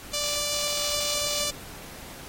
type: tone with notch filter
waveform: 5% pulse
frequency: 587.3 Hz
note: D5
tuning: in tune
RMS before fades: -28 dBFS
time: 0.13-1.51 s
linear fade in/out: 10 ms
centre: 1600 Hz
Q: 0.83
effects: pink hiss -43 dBFS RMS until 2.28 s + AAC 48 kbps